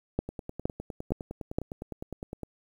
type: two click trains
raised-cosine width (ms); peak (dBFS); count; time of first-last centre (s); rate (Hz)
2; -13 / -23; 4 / 22; 0.19-1.585 / 0.29-2.433; 2.15 / 9.8
effects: 9-bit